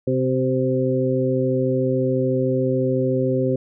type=harmonic tone with a mistuned harmonic; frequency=130 Hz; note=C3; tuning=11 cents flat; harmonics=1 / 2 / 3 / 4; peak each=-23 / -23 / -23 / -23 dBFS; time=0.07-3.56 s; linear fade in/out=5 ms; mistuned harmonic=3; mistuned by=-17 cents; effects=none